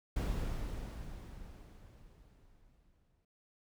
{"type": "noise with exponential decay", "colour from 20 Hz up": "brown", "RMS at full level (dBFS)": -33, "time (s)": [0.16, 3.25], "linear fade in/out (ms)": 5, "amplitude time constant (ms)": 670, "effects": []}